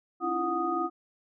sine tone cluster, 272.8 / 314.8 / 339.3 / 733 / 1243 Hz, C#4 / D#4 / F4 / F#5 / D#6, -28 / +20 / -50 / -16 / -2 cents, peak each -38 / -38 / -31 / -33 / -30 dBFS, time 0.2-0.9 s, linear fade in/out 50 ms, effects none

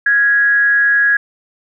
sine tone with amplitude modulation, 1661.2 Hz, G#6, in tune, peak -7 dBFS, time 0.06-1.17 s, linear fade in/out 5 ms, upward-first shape sine, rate 250 Hz, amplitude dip 45%, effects none

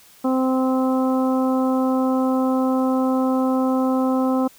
harmonic tone, 260 Hz, C4, 11 cents flat, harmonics 1 / 2 / 3 / 4 / 5, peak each -18 / -24 / -28 / -30 / -32 dBFS, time 0.24-4.48 s, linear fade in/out 10 ms, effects white hiss -50 dBFS RMS until 4.58 s

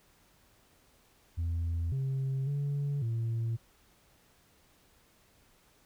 sine tone with pitch steps, 83.9 / 134.1 / 142.5 / 114.6 Hz, E2 / C3 / C#3 / A#2, +31 / +43 / +48 / -29 cents, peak -27 dBFS, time 1.37-3.57 s, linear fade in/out 20 ms, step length 550 ms, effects tanh soft clip ceiling -28 dBFS + pink hiss -65 dBFS RMS until 5.85 s

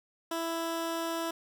15% pulse tone, 331.1 Hz, E4, 8 cents sharp, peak -25 dBFS, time 0.31-1.31 s, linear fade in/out 5 ms, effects none

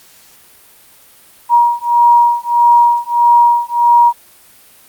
sine beating tone pair, 950 / 951.6 Hz, A#5 / A#5, +33 / +35 cents, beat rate 1.6 Hz, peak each -10 dBFS, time 1.49-4.13 s, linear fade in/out 50 ms, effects white hiss -44 dBFS RMS until 4.88 s + Opus 48 kbps

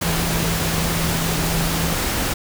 sine tone in noise, 165 Hz, E3, 2 cents sharp, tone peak -23 dBFS, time 0.04-1.94 s, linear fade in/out 10 ms, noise pink, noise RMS -22 dBFS, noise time 0.01-2.34 s, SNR -4 dB, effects none

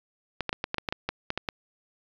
clicks, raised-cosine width 0.3 ms, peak -12 dBFS, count 12, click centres 0.407 / 0.493 / 0.529 / 0.641 / 0.744 / 0.783 / 0.888 / 0.925 / 1.09 / 1.304 / 1.376 / 1.488 s, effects resampled to 16000 Hz + 9-bit

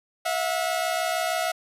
sawtooth tone pair together, 655 / 721.4 Hz, E5 / F#5, -11 / -44 cents, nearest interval major second, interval 167 cents, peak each -23 dBFS, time 0.25-1.52 s, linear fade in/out 10 ms, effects resampled to 32000 Hz

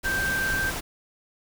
sine tone in noise, 1568 Hz, G6, in tune, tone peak -24 dBFS, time 0.04-0.71 s, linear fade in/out 20 ms, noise pink, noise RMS -31 dBFS, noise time 0.03-0.81 s, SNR +4 dB, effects none

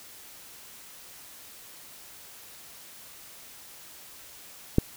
click, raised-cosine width 3 ms, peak -5 dBFS, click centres 4.784 s, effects white hiss -48 dBFS RMS until 4.96 s

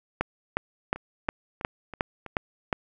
two click trains, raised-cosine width 0.5 ms, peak -9 / -23 dBFS, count 8 / 5, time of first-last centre 0.21-2.728 / 0.96-2.263 s, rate 2.78 / 3.07 Hz, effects none

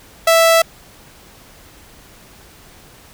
sawtooth tone, 659.3 Hz, E5, in tune, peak -5 dBFS, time 0.27-0.62 s, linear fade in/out 5 ms, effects pink hiss -44 dBFS RMS until 3.13 s

